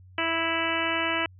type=harmonic tone; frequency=329.3 Hz; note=E4; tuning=2 cents flat; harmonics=1 / 2 / 3 / 4 / 5 / 6 / 7 / 8 / 9; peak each=-33 / -33 / -33 / -33 / -33 / -33 / -33 / -33 / -33 dBFS; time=0.18-1.26 s; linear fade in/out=2 ms; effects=added 92 Hz sine -48 dBFS peak until 1.39 s